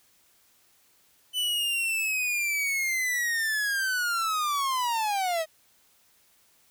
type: linear sweep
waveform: 45% pulse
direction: down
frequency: 3011 to 622.3 Hz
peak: -25 dBFS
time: 1.33-5.46 s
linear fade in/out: 50 ms
effects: white hiss -63 dBFS RMS until 6.7 s